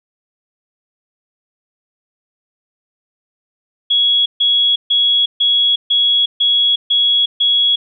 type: tone bursts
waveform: sine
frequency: 3340 Hz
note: G#7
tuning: 9 cents sharp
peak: -10 dBFS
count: 8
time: 3.9-7.76 s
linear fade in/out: 10 ms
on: 360 ms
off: 140 ms
effects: none